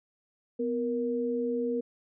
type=tone pair together; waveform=sine; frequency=249.1 / 470.2 Hz; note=B3 / A#4; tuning=+15 / +15 cents; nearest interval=major seventh; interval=1100 cents; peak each=-31 / -29 dBFS; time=0.59-1.81 s; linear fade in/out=10 ms; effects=none